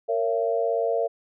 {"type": "tone cluster", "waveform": "sine", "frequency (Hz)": [460.8, 558, 675], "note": ["A#4", "C#5", "E5"], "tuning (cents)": [-20, 11, 41], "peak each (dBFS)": [-25, -28, -25], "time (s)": [0.08, 1.08], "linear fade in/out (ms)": 20, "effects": []}